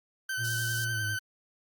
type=tone with vibrato; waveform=40% pulse; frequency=1535 Hz; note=G6; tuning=37 cents flat; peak=-30 dBFS; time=0.29-1.19 s; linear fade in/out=5 ms; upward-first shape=triangle; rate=10 Hz; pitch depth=33 cents each way
type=tone with pitch glide; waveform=triangle; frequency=116.54 to 106.25 Hz; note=A#2 to G#2; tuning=0 to +40 cents; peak=-31 dBFS; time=0.37-1.18 s; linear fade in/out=50 ms; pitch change=-160 cents; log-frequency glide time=0.91-1.05 s
type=high-pass noise; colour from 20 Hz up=pink; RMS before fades=-39 dBFS; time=0.44-0.85 s; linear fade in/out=10 ms; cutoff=4100 Hz; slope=48 dB/octave
effects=Opus 48 kbps